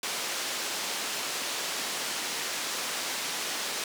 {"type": "band-pass noise", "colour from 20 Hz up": "white", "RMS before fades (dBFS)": -33, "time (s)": [0.03, 3.84], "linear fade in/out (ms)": 2, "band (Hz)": [250, 6500], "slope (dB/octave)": 12, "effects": []}